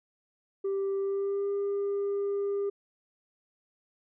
sine tone with pitch glide, 392 to 401.2 Hz, G4 to G4, 0 to +40 cents, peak -25 dBFS, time 0.64-2.7 s, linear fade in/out 10 ms, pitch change +40 cents, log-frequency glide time 0.99-1.51 s, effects tanh soft clip ceiling -26 dBFS

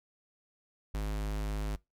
square tone, 51.91 Hz, G#1, in tune, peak -32 dBFS, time 0.94-1.76 s, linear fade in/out 5 ms, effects noise-tail reverb RT60 0.2 s tail -22 dB re dry + MP3 96 kbps

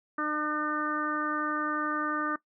harmonic tone, 301.9 Hz, D4, 48 cents sharp, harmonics 1 / 2 / 3 / 4 / 5 / 6, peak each -33 / -40 / -43 / -31 / -35 / -40 dBFS, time 0.18-2.36 s, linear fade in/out 5 ms, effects noise-tail reverb RT60 0.1 s tail -19 dB re dry

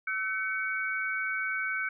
sine tone cluster, 1316 / 1525 / 2244 Hz, E6 / G6 / C#7, -3 / -48 / +21 cents, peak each -39 / -31 / -33 dBFS, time 0.07-1.89 s, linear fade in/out 5 ms, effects none

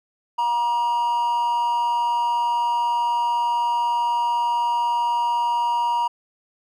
triangle tone with amplitude modulation, 951 Hz, A#5, 34 cents sharp, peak -15 dBFS, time 0.38-6.08 s, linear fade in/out 10 ms, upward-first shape sine, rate 238 Hz, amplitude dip 40%, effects none

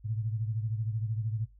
sine beating tone pair, 108.6 / 121.6 Hz, A2 / B2, -22 / -26 cents, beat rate 13 Hz, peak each -30 / -37 dBFS, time 0.04-1.46 s, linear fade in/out 20 ms, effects noise-tail reverb RT60 0.2 s tail -21 dB re dry + added 50 Hz sine -54 dBFS peak until 1.59 s

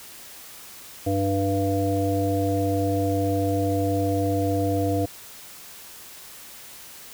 harmonic tone with a mistuned harmonic, 98 Hz, G2, in tune, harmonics 1 / 3 / 5 / 7, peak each -25 / -25 / -27 / -28 dBFS, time 1.06-5.06 s, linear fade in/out 10 ms, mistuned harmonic 3, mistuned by +17 cents, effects white hiss -43 dBFS RMS until 7.13 s

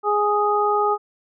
harmonic tone, 415.3 Hz, G#4, in tune, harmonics 1 / 2 / 3, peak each -21 / -21 / -21 dBFS, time 0.03-0.98 s, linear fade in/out 50 ms, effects none

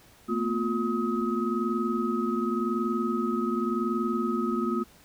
sine tone cluster, 225 / 245.9 / 354.7 / 1267 Hz, A3 / B3 / F4 / D#6, +39 / -7 / +27 / +31 cents, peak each -29 / -31 / -30 / -32 dBFS, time 0.28-4.84 s, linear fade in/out 20 ms, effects pink hiss -56 dBFS RMS until 5.04 s

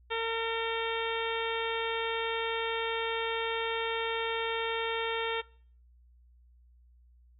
harmonic tone, 455.1 Hz, A#4, 42 cents flat, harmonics 1 / 2 / 3 / 4 / 5 / 6 / 7 / 8, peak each -33 / -36 / -38 / -39 / -40 / -41 / -41 / -42 dBFS, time 0.1-5.42 s, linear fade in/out 20 ms, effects noise-tail reverb RT60 0.5 s tail -22 dB re dry + added 60 Hz sine -57 dBFS peak until 7.39 s

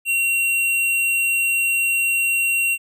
sine tone with hard clipping, 2744 Hz, F7, 31 cents flat, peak -18 dBFS, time 0.05-2.78 s, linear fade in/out 50 ms, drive 16 dB, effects none

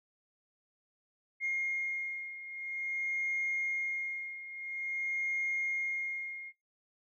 sine beating tone pair, 2135 / 2135.49 Hz, C7 / C7, +34 / +35 cents, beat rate 0.49 Hz, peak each -37 / -33 dBFS, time 1.4-6.53 s, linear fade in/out 50 ms, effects noise-tail reverb RT60 0.3 s tail -24 dB re dry + tanh soft clip ceiling -26 dBFS

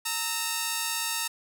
5% pulse tone pair together, 920.5 / 1300 Hz, A#5 / E6, -22 / -24 cents, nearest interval tritone, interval 598 cents, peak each -17 / -21 dBFS, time 0.05-1.28 s, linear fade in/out 10 ms, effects none

